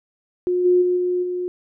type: tone with level steps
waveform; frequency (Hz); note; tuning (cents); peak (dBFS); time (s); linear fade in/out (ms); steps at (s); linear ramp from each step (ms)
sine; 359.4; F4; +50; -17 / -12 / -16 / -18 / -22; 0.47-1.48; 0; 0.64 / 0.81 / 0.96 / 1.22; 20
effects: none